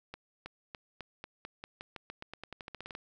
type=accelerating click train; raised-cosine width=0.3 ms; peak=-26 dBFS; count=21; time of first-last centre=0.14-2.951 s; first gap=320 ms; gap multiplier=0.9; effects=none